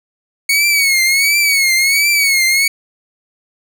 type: tone with vibrato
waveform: sawtooth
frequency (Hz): 2217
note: C#7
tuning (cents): 0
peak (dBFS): -7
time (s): 0.49-2.68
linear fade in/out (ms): 5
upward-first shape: triangle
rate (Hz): 1.4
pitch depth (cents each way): 110
effects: none